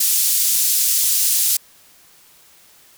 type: band-pass noise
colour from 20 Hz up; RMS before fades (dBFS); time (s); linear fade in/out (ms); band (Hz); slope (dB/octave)
white; -17; 0-1.57; 5; 5300 to 16000; 12
effects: white hiss -50 dBFS RMS until 2.97 s